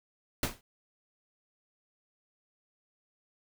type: noise with exponential decay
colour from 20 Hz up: pink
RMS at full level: -26 dBFS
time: 0.43-0.61 s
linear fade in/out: 2 ms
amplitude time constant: 37 ms
effects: none